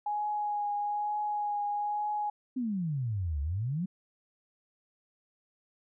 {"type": "tone with vibrato", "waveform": "sine", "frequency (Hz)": 830.6, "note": "G#5", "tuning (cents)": 0, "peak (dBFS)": -29, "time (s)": [0.06, 2.3], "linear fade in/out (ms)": 5, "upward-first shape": "triangle", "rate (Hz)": 1.1, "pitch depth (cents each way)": 19}
{"type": "exponential two-way sweep", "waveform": "sine", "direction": "down then up", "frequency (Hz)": [265.2, 68.6, 193.4], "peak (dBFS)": -29, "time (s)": [2.56, 3.86], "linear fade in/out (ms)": 10, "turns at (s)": 3.41}
{"effects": []}